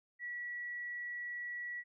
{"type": "tone", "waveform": "sine", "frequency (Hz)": 1937, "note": "B6", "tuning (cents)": -34, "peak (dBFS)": -39, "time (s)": [0.19, 1.84], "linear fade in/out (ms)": 50, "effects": []}